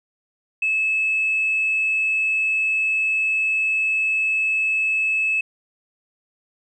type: tone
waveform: sine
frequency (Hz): 2600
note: E7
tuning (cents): -24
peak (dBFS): -17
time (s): 0.62-5.41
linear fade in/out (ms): 5
effects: tanh soft clip ceiling -13 dBFS